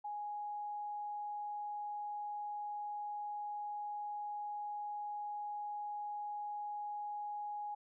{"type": "tone", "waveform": "sine", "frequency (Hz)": 830.6, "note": "G#5", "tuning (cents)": 0, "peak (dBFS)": -39, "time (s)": [0.04, 7.75], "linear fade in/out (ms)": 10, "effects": []}